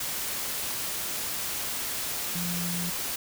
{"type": "tone in noise", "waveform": "sine", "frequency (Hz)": 174.61, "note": "F3", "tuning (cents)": 0, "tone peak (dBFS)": -31, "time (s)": [2.35, 2.9], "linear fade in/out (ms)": 5, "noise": "white", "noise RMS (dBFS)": -32, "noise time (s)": [0, 3.16], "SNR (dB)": -2, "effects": []}